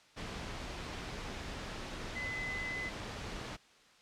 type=tone in noise; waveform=sine; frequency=2024 Hz; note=B6; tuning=42 cents sharp; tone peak=-37 dBFS; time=2.15-2.9 s; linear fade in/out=20 ms; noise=pink; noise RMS=-42 dBFS; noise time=0.16-3.57 s; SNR=+2 dB; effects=white hiss -62 dBFS RMS until 4.01 s + low-pass 5000 Hz 12 dB/octave